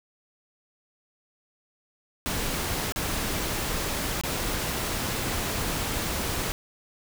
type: noise with dropouts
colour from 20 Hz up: pink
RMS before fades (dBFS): -29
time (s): 2.26-6.52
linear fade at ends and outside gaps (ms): 0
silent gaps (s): 2.922-2.96 / 4.212-4.236
effects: none